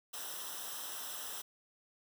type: noise with comb filter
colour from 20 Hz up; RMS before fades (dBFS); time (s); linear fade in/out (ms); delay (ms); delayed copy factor
white; -43; 0.13-1.42; 10; 0.44; -0.8
effects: none